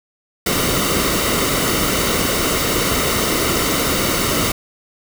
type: noise with comb filter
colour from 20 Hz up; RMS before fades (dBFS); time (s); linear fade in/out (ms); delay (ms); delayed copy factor
pink; -18; 0.46-4.52; 5; 1.2; -0.55
effects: none